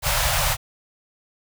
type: band-stop noise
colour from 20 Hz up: pink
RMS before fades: -21 dBFS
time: 0.02-0.57 s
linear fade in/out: 50 ms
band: 150 to 520 Hz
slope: 96 dB/octave
effects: none